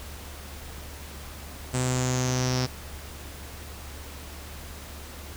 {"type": "tone with low-pass filter sweep", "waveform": "sawtooth", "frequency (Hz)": 127.2, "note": "C3", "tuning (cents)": -48, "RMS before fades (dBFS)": -26, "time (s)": [1.73, 2.67], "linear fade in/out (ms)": 20, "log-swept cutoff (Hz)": [8100, 5300], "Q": 6.9, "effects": ["added 72 Hz sine -41 dBFS peak until 5.36 s", "pink hiss -43 dBFS RMS until 5.36 s"]}